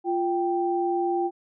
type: tone pair together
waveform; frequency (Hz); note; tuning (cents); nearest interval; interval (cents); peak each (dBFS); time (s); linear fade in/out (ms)
sine; 348.7 / 784; F4 / G5; -3 / 0; octave + major second; 1403; -24 / -26; 0.04-1.31; 50
effects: none